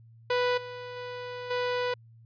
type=tone with level steps; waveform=sawtooth; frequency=493.9 Hz; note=B4; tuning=in tune; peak=-20 / -34 / -32 / -23 dBFS; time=0.3-1.94 s; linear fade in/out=5 ms; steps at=0.57 / 0.96 / 1.5 s; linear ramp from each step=10 ms; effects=added 114 Hz sine -51 dBFS peak until 2.25 s + resampled to 11025 Hz